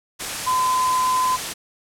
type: tone in noise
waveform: sine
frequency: 1019 Hz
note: C6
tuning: 46 cents flat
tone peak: -17 dBFS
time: 0.46-1.37 s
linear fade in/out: 20 ms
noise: white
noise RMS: -27 dBFS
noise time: 0.19-1.54 s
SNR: +7 dB
effects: low-pass 10000 Hz 12 dB/octave